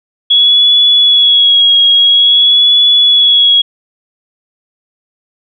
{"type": "tone with vibrato", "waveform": "sine", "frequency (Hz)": 3352, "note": "G#7", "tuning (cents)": 15, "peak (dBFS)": -4, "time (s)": [0.3, 3.62], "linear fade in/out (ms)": 10, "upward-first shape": "sine", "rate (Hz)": 0.49, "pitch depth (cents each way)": 32, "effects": []}